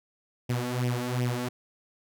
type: tone with flanger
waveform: sawtooth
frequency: 123.47 Hz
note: B2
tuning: in tune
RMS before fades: -29 dBFS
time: 0.49-1.49 s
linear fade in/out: 10 ms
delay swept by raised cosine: 0.35 to 3.65 ms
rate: 2.7 Hz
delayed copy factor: +0.75
effects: none